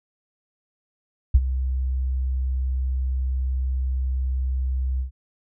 sine tone with ADSR envelope, 64.7 Hz, C2, 19 cents flat, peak -8 dBFS, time 1.34-5.11 s, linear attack 10 ms, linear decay 44 ms, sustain -13 dB, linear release 110 ms, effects none

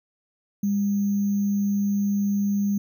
sine tone with sample-and-hold, 201.6 Hz, G3, 49 cents sharp, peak -20 dBFS, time 0.63-2.78 s, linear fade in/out 5 ms, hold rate 6300 Hz, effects none

